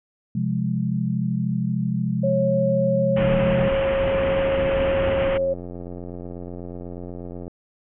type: chord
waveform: sine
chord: F minor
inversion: second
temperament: equal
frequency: 130.81 / 174.61 / 207.7 Hz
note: C3 / F3 / Ab3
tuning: 0 / 0 / 0 cents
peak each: -25 dBFS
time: 0.35-3.69 s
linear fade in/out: 5 ms
type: tone with pitch glide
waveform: sine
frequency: 547 to 542.6 Hz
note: C#5 to C#5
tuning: -23 to -37 cents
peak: -19 dBFS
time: 2.23-5.54 s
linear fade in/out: 10 ms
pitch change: -14 cents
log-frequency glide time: 3.1-3.82 s
type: low-pass noise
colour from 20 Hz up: pink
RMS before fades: -27 dBFS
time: 3.16-5.38 s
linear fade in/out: 10 ms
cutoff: 3100 Hz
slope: 96 dB/octave
type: click train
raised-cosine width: 2 ms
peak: -22 dBFS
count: 307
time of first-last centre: 4.01-7.479 s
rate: 88.2 Hz
effects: none